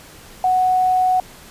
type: tone with quantisation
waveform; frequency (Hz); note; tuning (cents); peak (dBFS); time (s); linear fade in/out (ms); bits
sine; 740; F#5; 0; -13; 0.44-1.2; 2; 7
effects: pink hiss -42 dBFS RMS until 1.5 s + resampled to 32000 Hz